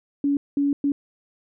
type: tone bursts at uneven times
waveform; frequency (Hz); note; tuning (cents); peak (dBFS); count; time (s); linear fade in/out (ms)
sine; 283.4; C#4; +38; -18; 3; 0.24-0.37 / 0.57-0.73 / 0.84-0.92; 2
effects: none